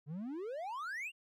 triangle exponential sweep, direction up, 137.6 to 2900 Hz, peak -37 dBFS, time 0.06-1.12 s, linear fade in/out 50 ms, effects none

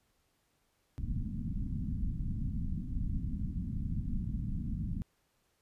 pink low-pass noise, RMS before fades -35 dBFS, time 0.98-5.02 s, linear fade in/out 0 ms, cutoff 250 Hz, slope 48 dB/octave, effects pink hiss -75 dBFS RMS until 5.61 s + resampled to 32000 Hz

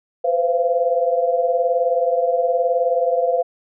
sine tone cluster, 502 / 521 / 687 Hz, B4 / C5 / F5, +28 / -7 / -29 cents, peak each -20 dBFS, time 0.24-3.43 s, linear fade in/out 10 ms, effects none

